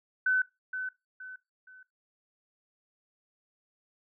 sine tone with echo, 1513 Hz, F#6, 38 cents sharp, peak -23 dBFS, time 0.26-0.42 s, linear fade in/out 5 ms, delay 470 ms, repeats 3, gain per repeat -9 dB, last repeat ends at 1.83 s, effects noise-tail reverb RT60 0.2 s tail -18 dB re dry

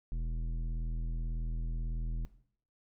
triangle tone with tanh clipping, 40.88 Hz, E1, 14 cents flat, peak -34 dBFS, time 0.12-2.25 s, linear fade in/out 0 ms, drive 16 dB, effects noise-tail reverb RT60 0.6 s tail -17 dB re dry

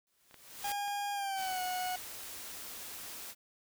white noise with exponential growth, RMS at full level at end -39 dBFS, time 0.07-0.72 s, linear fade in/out 0 ms, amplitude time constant 140 ms
clicks, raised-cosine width 0.3 ms, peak -42 / -35 / -37 / -43 dBFS, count 4, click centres 0.311 / 0.343 / 0.88 / 1.904 s
40% pulse tone with pitch glide, 813 to 732.7 Hz, G#5 to F#5, -37 to -17 cents, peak -33 dBFS, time 0.64-1.96 s, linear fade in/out 5 ms, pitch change -180 cents, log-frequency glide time 1.13-1.61 s
white band-stop noise, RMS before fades -45 dBFS, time 1.35-3.35 s, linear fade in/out 50 ms, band 120 to 170 Hz, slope 96 dB/octave
effects none

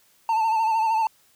triangle tone with vibrato, 890 Hz, A5, 20 cents sharp, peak -17 dBFS, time 0.29-1.07 s, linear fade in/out 2 ms, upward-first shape sine, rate 13 Hz, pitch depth 50 cents each way, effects white hiss -60 dBFS RMS until 1.35 s

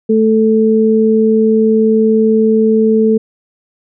sine tone pair together, 219.2 / 440 Hz, A3 / A4, -6 / 0 cents, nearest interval octave, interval 1206 cents, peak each -10 dBFS, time 0.09-3.18 s, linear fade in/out 10 ms, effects none

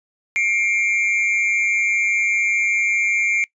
triangle tone pair together, 2144 / 2349 Hz, C7 / D7, +42 / 0 cents, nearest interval major second, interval 158 cents, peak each -18 dBFS, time 0.36-3.44 s, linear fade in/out 0 ms, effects noise-tail reverb RT60 0.1 s tail -22 dB re dry + resampled to 22050 Hz

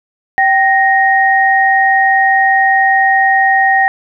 sine tone pair together, 775.7 / 1864.7 Hz, G5 / A#6, -18 / 0 cents, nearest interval octave + minor third, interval 1518 cents, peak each -10 dBFS, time 0.38-3.88 s, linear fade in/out 0 ms, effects none

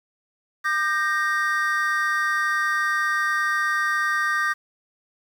triangle chord, G minor, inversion second, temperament equal with one note detuned, 1202.8 / 1568 / 1864.7 Hz, D6 / G6 / Bb6, +41 / 0 / 0 cents, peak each -23 dBFS, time 0.64-4.54 s, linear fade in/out 20 ms, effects 8-bit

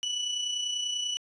35% pulse tone with amplitude modulation, 2960 Hz, F#7, in tune, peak -25 dBFS, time 0.03-1.17 s, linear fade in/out 0 ms, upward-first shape sine, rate 30.2 Hz, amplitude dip 45%, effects resampled to 24000 Hz + 11-bit

